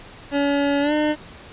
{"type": "tone with pitch glide", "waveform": "25% pulse", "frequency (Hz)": [283.5, 302.1], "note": ["C#4", "D4"], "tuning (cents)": [39, 49], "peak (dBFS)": -14, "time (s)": [0.31, 1.16], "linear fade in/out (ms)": 50, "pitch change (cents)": 110, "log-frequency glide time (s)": [0.81, 0.93], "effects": ["pink hiss -42 dBFS RMS until 1.52 s", "resampled to 8000 Hz"]}